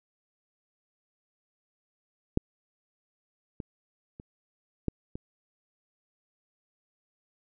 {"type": "clicks", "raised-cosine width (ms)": 3, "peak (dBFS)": [-10, -23, -30, -14, -24], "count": 5, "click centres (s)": [2.374, 3.602, 4.199, 4.883, 5.155], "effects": []}